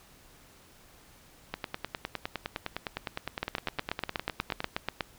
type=two click trains; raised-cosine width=0.3 ms; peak=-16 / -13 dBFS; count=31 / 14; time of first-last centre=1.54-4.604 / 3.43-5.008 s; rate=9.79 / 8.24 Hz; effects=pink hiss -57 dBFS RMS until 5.18 s